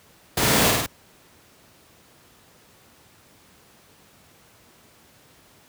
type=noise with echo; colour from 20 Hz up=pink; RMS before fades=-21 dBFS; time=0.37-0.71 s; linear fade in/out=5 ms; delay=51 ms; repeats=3; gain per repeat=-2 dB; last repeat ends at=0.863 s; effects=pink hiss -54 dBFS RMS until 5.68 s + high-pass 80 Hz 12 dB/octave